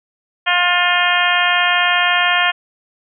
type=harmonic tone; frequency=354.4 Hz; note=F4; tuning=25 cents sharp; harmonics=2 / 3 / 4 / 5 / 6 / 7 / 8 / 9; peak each=-20 / -21 / -20 / -18 / -23 / -21 / -22 / -22 dBFS; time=0.46-2.52 s; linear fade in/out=20 ms; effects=none